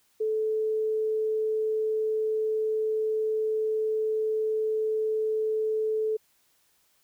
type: tone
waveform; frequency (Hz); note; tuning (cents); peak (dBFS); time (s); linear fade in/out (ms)
sine; 435.4; A4; -18; -24; 0.2-6.17; 10
effects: white hiss -67 dBFS RMS until 7.03 s